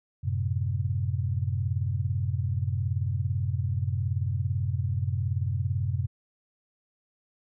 sine chord, F# diminished, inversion none, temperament equal, 92.5 / 110 / 130.81 Hz, F#2 / A2 / C3, 0 / 0 / 0 cents, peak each -28 / -31 / -30 dBFS, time 0.23-6.07 s, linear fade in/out 20 ms, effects none

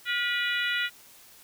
harmonic tone with a mistuned harmonic, 487.9 Hz, B4, 21 cents flat, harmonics 3 / 4 / 5 / 6 / 7 / 8, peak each -30 / -30 / -34 / -33 / -36 / -38 dBFS, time 0.05-0.9 s, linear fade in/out 50 ms, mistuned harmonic 3, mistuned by -43 cents, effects white hiss -53 dBFS RMS until 1.43 s

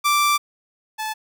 sawtooth tone pair in turn, 1173 / 868.2 Hz, D6 / A5, -2 / -23 cents, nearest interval perfect fourth, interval 521 cents, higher first, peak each -12 / -21 dBFS, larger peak first, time 0.04-0.38 / 0.98-1.14 s, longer first, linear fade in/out 20 ms, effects none

